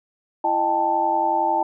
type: tone cluster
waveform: sine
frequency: 335.9 / 618 / 790 / 881 Hz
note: E4 / D#5 / G5 / A5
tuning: +33 / -12 / +13 / +2 cents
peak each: -28 / -27 / -23 / -20 dBFS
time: 0.44-1.63 s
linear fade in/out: 5 ms
effects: none